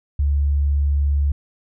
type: tone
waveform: sine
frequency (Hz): 71.4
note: D2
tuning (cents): -48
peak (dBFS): -15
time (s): 0.19-1.32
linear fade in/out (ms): 5
effects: none